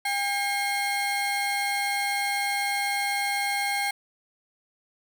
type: tone pair together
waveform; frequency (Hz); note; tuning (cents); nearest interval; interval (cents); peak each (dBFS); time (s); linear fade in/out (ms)
35% pulse; 804 / 2148; G5 / C7; +44 / +45; octave + perfect fourth; 1701; -26; 0.05-3.91; 5
effects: none